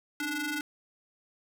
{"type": "ring-modulated tone", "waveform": "sawtooth", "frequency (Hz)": 582, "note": "D5", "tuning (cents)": -16, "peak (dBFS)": -24, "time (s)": [0.2, 0.61], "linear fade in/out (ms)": 2, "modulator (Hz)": 885, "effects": []}